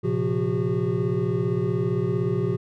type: tone cluster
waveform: triangle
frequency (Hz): 115.2 / 132.6 / 174.7 / 368.6 / 404.2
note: A#2 / C3 / F3 / F#4 / G#4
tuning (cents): -20 / +23 / +1 / -7 / -47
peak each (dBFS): -26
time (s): 0.03-2.57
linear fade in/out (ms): 20
effects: none